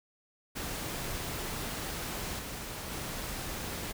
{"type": "noise with level steps", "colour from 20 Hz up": "pink", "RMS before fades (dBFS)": [-37, -40, -38], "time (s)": [0.55, 3.93], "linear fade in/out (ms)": 20, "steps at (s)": [2.39, 2.91], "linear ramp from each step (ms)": 2, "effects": []}